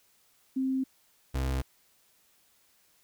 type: tone pair in turn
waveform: sine / 35% pulse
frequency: 263.5 / 65.88 Hz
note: C4 / C2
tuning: +12 / +12 cents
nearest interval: 2 octaves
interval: 2400 cents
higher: first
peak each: -26 dBFS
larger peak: neither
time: 0.56-0.84 / 1.34-1.62 s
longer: neither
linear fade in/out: 10 ms
effects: white hiss -66 dBFS RMS until 3.03 s